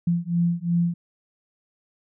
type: beating tone pair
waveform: sine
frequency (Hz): 170.3 / 173.1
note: F3 / F3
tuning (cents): -43 / -15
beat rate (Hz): 2.8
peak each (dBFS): -23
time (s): 0.07-0.94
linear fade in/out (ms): 5
effects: none